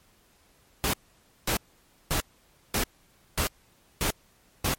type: noise bursts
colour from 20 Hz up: pink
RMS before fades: -26 dBFS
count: 7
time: 0.84-4.738 s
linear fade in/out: 0 ms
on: 94 ms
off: 540 ms
effects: pink hiss -62 dBFS RMS until 4.78 s + MP3 64 kbps